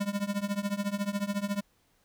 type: tone with tremolo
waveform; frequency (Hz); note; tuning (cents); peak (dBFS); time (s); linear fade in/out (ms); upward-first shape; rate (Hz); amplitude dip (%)
square; 201.9; G#3; -49; -26; 0-1.61; 10; triangle; 14; 95
effects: pink hiss -69 dBFS RMS until 2.04 s